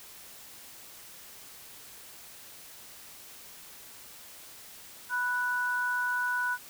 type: tone pair together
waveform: sine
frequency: 987 / 1478.8 Hz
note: B5 / F#6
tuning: -1 / -1 cents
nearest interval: perfect fifth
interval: 700 cents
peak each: -33 / -28 dBFS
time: 5.09-6.58 s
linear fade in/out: 50 ms
effects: white hiss -49 dBFS RMS until 6.69 s